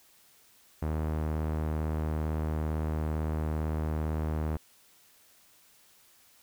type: tone with low-pass filter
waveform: sawtooth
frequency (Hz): 77.78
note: D#2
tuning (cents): 0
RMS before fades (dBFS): -31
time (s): 0.82-4.57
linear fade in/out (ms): 5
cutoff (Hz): 1300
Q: 0.67
effects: white hiss -61 dBFS RMS until 6.42 s